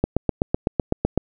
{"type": "click train", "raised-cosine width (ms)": 2, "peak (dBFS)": -4, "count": 10, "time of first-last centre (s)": [0.04, 1.176], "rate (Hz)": 7.92, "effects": []}